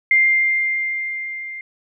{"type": "tone with level ramp", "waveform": "sine", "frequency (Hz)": 2102, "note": "C7", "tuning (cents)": 7, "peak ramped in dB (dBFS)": [-10, -29], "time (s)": [0.11, 1.61], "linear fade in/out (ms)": 2, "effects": []}